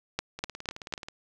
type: two click trains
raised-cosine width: 0.2 ms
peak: -22 / -11 dBFS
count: 14 / 4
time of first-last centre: 0.39-1.085 / 0.19-0.938 s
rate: 18.7 / 4.01 Hz
effects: none